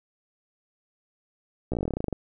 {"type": "slowing click train", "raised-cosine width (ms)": 2, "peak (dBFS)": -15, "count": 16, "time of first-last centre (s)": [1.72, 2.127], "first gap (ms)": 15, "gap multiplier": 1.08, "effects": []}